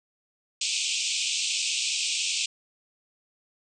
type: band-pass noise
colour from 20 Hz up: pink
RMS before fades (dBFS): -28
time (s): 0.61-2.46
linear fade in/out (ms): 5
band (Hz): 2400 to 8400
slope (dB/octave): 96
effects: none